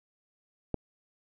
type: click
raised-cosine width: 2 ms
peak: -16 dBFS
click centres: 0.743 s
effects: none